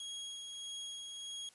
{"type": "tone with tremolo", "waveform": "sawtooth", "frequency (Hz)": 3294, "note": "G#7", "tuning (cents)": -15, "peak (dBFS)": -38, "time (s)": [0, 1.49], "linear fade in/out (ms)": 2, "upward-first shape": "sine", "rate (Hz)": 1.6, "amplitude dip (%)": 30, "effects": ["white hiss -64 dBFS RMS until 1.54 s", "resampled to 24000 Hz"]}